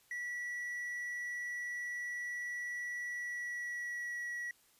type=tone with pitch glide; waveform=triangle; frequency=1946 to 1928.1 Hz; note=B6 to B6; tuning=-26 to -42 cents; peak=-36 dBFS; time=0.11-4.51 s; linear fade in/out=2 ms; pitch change=-16 cents; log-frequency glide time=3.1-4.24 s; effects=white hiss -68 dBFS RMS until 4.79 s + resampled to 32000 Hz